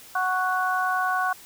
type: harmonic tone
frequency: 370 Hz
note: F#4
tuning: in tune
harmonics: 2 / 3 / 4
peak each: -26 / -26 / -26 dBFS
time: 0.15-1.33 s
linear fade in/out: 5 ms
effects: white hiss -47 dBFS RMS until 1.45 s